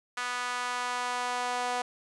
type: tone with high-pass filter sweep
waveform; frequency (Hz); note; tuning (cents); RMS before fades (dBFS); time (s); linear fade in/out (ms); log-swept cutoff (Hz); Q
sawtooth; 246.6; B3; -2; -32; 0.17-1.82; 5; 1300 to 730; 2
effects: resampled to 22050 Hz